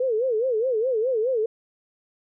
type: tone with vibrato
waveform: sine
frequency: 476.2 Hz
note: A#4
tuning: 37 cents sharp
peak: -20 dBFS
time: 0-1.46 s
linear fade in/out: 5 ms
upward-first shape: sine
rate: 4.8 Hz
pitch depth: 190 cents each way
effects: none